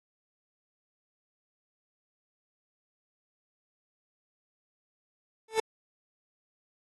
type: tone with exponential growth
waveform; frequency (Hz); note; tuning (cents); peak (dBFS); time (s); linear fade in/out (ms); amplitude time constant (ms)
30% pulse; 442.5; A4; +10; -18; 5.48-5.6; 5; 25
effects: AAC 32 kbps